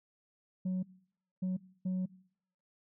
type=tone bursts at uneven times; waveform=sine; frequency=185 Hz; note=F#3; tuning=in tune; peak=-28 dBFS; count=3; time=0.65-0.83 / 1.42-1.57 / 1.85-2.06 s; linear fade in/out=10 ms; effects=noise-tail reverb RT60 0.7 s tail -24 dB re dry + tanh soft clip ceiling -30 dBFS